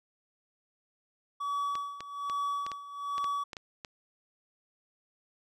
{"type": "tone with tremolo", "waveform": "triangle", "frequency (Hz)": 1139, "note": "C#6", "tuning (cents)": 47, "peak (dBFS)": -27, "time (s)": [1.4, 3.44], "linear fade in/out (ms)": 10, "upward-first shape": "sine", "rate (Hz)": 1.2, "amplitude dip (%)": 80}
{"type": "clicks", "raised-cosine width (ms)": 0.2, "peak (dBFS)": -23, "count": 10, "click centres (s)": [1.754, 2.006, 2.298, 2.665, 2.717, 3.181, 3.243, 3.532, 3.568, 3.848]}
{"effects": []}